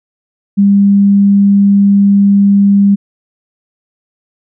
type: tone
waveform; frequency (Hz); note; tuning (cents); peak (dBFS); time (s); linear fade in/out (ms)
sine; 200; G3; +35; -4; 0.57-2.96; 20
effects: none